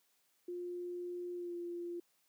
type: tone with pitch glide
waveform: sine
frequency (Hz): 353.6 to 346.7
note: F4 to F4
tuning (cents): +22 to -13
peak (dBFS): -39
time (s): 0.48-2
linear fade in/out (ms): 5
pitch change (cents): -35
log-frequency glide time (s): 1.34-1.55
effects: white hiss -75 dBFS RMS until 2.28 s + high-pass 150 Hz 12 dB/octave